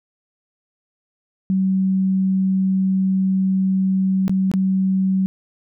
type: tone with dropouts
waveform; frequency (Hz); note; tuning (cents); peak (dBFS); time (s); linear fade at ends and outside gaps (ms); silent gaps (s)
sine; 190; F#3; +46; -15; 1.5-5.26; 0; 4.28-4.295 / 4.515-4.538
effects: none